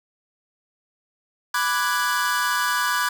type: chord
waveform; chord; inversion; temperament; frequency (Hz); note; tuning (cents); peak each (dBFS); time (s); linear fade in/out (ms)
45% pulse; G# half-diminished seventh; first; equal with one note detuned; 990.6 / 1174.7 / 1480 / 1661.2; B5 / D6 / F#6 / G#6; +5 / 0 / 0 / 0; -26; 1.54-3.09; 5
effects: none